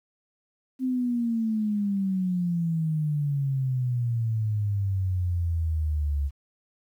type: exponential sweep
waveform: sine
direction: down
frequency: 261.6 to 69.3 Hz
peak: -23 dBFS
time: 0.79-6.31 s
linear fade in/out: 50 ms
effects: 10-bit